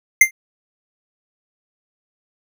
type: tone with exponential decay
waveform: square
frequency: 2093 Hz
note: C7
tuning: in tune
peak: -3 dBFS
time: 0.21-0.31 s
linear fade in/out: 5 ms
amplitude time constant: 20 ms
effects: none